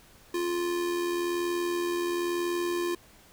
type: tone with amplitude modulation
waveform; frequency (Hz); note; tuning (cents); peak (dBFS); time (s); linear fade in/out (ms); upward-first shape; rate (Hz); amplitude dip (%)
square; 349.2; F4; 0; -26; 0.34-2.95; 5; sine; 81; 40
effects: pink hiss -56 dBFS RMS until 3.32 s